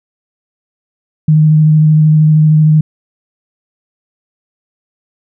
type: tone with vibrato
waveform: sine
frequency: 154.5 Hz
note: D#3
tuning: 12 cents flat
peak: -4 dBFS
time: 1.28-2.81 s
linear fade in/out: 5 ms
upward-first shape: square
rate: 13 Hz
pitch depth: 11 cents each way
effects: none